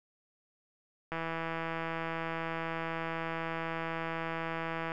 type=click train; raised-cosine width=0.5 ms; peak=-21 dBFS; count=624; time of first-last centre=1.12-4.919 s; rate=164 Hz; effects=none